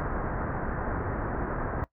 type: low-pass noise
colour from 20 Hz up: pink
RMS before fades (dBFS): -31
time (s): 0-1.84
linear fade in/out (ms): 0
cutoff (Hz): 1700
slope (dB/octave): 48
effects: noise-tail reverb RT60 0.1 s tail -19 dB re dry